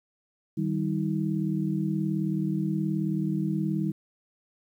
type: tone cluster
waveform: sine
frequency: 154.9 / 193.7 / 319.3 Hz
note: D#3 / G3 / D#4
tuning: -7 / -20 / +45 cents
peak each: -29 / -28 / -31 dBFS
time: 0.57-3.92 s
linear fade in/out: 10 ms
effects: 10-bit